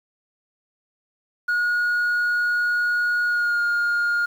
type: tone with pitch glide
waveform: sine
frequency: 1445 to 1418.5 Hz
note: F#6 to F6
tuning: -41 to +27 cents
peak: -16 dBFS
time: 1.48-4.26 s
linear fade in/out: 10 ms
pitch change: -32 cents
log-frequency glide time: 3.26-3.61 s
effects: tanh soft clip ceiling -18 dBFS + 8-bit